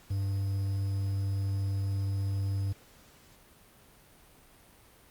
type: tone with quantisation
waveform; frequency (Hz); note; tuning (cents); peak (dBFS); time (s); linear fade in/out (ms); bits
triangle; 98.1; G2; +2; -26; 0.1-2.73; 10; 9
effects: pink hiss -58 dBFS RMS until 5.1 s + Opus 48 kbps